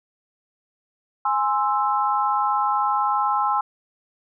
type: chord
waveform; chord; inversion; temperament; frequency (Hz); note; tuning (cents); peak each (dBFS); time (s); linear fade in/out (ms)
sine; Ab augmented; none; equal; 830.6 / 1046.5 / 1318.5; Ab5 / C6 / E6; 0 / 0 / 0; -22 / -23 / -24; 1.25-3.61; 5
effects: none